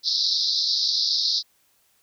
white band-pass noise, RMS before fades -23 dBFS, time 0.03-1.43 s, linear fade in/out 50 ms, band 3800 to 5300 Hz, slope 96 dB/octave, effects white hiss -64 dBFS RMS until 2.02 s

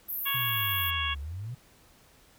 pink band-pass noise, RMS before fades -34 dBFS, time 0.08-0.91 s, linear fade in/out 20 ms, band 12000 to 15000 Hz, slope 96 dB/octave
harmonic tone, 554.4 Hz, C#5, in tune, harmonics 2 / 3 / 4 / 5 / 6, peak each -34 / -36 / -37 / -33 / -33 dBFS, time 0.25-1.15 s, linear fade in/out 20 ms
sine exponential two-way sweep, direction down then up, 130 to 68.8 to 130 Hz, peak -34 dBFS, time 0.34-1.55 s, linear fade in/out 10 ms, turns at 1.2 s
effects pink hiss -59 dBFS RMS until 2.38 s

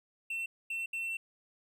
triangle tone bursts at uneven times, 2698 Hz, E7, 40 cents sharp, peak -32 dBFS, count 3, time 0.3-0.46 / 0.7-0.86 / 0.93-1.17 s, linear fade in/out 5 ms, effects none

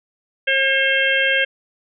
harmonic tone with a mistuned harmonic, 538 Hz, C5, 48 cents sharp, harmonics 1 / 3 / 4 / 5 / 6, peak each -23 / -18 / -22 / -22 / -23 dBFS, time 0.47-1.45 s, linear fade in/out 10 ms, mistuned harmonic 6, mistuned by -25 cents, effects none

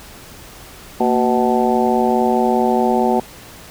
harmonic tone with a mistuned harmonic, 124.8 Hz, B2, 19 cents sharp, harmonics 2 / 3 / 4 / 5 / 6 / 7, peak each -18 / -19 / -22 / -24 / -19 / -21 dBFS, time 1-3.2 s, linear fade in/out 5 ms, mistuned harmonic 2, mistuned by -130 cents, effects pink hiss -39 dBFS RMS until 3.7 s

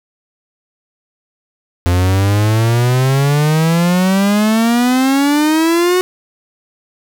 45% pulse exponential sweep, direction up, 86.6 to 370 Hz, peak -10 dBFS, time 1.86-6.01 s, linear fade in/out 0 ms, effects none

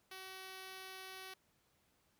5% pulse tone, 378.1 Hz, F#4, 38 cents sharp, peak -37 dBFS, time 0.11-1.34 s, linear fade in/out 5 ms, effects pink hiss -75 dBFS RMS until 2.19 s + high-pass 60 Hz 12 dB/octave

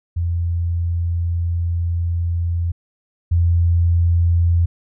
sine tone pair in turn, 85.4 / 85.4 Hz, F2 / F2, -38 / -38 cents, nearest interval unison, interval 0 cents, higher neither, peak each -17 / -12 dBFS, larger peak second, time 0.16-2.72 / 3.31-4.66 s, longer first, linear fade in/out 10 ms, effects none

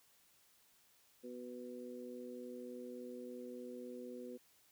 harmonic tone, 123.47 Hz, B2, in tune, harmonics 2 / 3 / 4, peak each -49 / -51 / -50 dBFS, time 1.23-4.38 s, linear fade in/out 20 ms, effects white hiss -70 dBFS RMS until 4.71 s

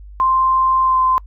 sine tone with pitch glide, 1046.5 to 1035.1 Hz, C6 to C6, 0 to -19 cents, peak -12 dBFS, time 0.2-1.18 s, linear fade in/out 0 ms, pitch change -19 cents, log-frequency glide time 0.82-0.99 s, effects noise-tail reverb RT60 0.1 s tail -25 dB re dry + added 50 Hz sine -34 dBFS peak until 1.26 s

